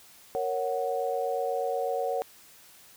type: chord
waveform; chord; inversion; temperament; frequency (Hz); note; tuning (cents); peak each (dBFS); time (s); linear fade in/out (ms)
sine; F# major; first; equal; 466.2 / 554.4 / 740; A#4 / C#5 / F#5; 0 / 0 / 0; -31; 0.35-2.22; 0
effects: white hiss -54 dBFS RMS until 2.96 s